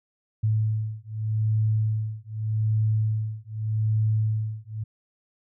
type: beating tone pair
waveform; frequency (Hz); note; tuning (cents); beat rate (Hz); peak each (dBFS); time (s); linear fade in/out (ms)
sine; 108.4 / 109.23; A2 / A2; -25 / -12; 0.83; -25; 0.43-4.84; 10
effects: none